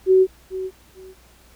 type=tone with echo; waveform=sine; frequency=376.1 Hz; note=F#4; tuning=28 cents sharp; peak=-10 dBFS; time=0.06-0.27 s; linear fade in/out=50 ms; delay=440 ms; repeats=2; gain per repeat=-14 dB; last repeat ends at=1.15 s; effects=added 60 Hz sine -53 dBFS peak until 1.55 s + pink hiss -53 dBFS RMS until 1.55 s